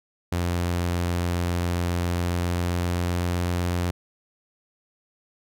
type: tone with pitch glide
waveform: sawtooth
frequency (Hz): 87.31 to 88.02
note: F2 to F2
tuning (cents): 0 to +14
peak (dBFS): -19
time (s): 0.32-3.91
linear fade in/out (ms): 5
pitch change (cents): +14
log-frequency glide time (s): 2.05-3.44
effects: none